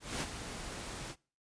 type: noise with ADSR envelope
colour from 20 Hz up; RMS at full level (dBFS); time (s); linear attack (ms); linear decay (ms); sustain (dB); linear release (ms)
pink; -35; 0-1.16; 210; 50; -8; 63
effects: noise-tail reverb RT60 0.4 s tail -24 dB re dry + resampled to 22050 Hz